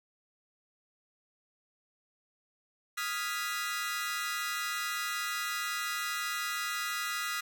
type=chord; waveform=sawtooth; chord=F half-diminished seventh; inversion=third; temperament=equal; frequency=1244.5 / 1396.9 / 1661.2 / 1975.5 Hz; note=Eb6 / F6 / Ab6 / Cb7; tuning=0 / 0 / 0 / 0 cents; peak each=-34 / -34 / -38 / -34 dBFS; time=2.97-7.41 s; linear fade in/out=10 ms; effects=none